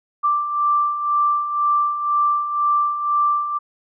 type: beating tone pair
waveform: sine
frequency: 1174.7 / 1176.7 Hz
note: D6 / D6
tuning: 0 / +3 cents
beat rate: 2 Hz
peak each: -24 / -17 dBFS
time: 0.23-3.59 s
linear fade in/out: 20 ms
effects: none